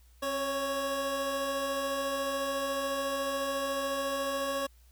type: tone pair together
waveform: 25% pulse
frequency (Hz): 270.2 / 554.4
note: C#4 / C#5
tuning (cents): -44 / 0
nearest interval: octave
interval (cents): 1244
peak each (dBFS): -35 / -27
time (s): 0.22-4.67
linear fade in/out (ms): 10
effects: added 60 Hz sine -56 dBFS peak until 4.91 s + white hiss -67 dBFS RMS until 4.91 s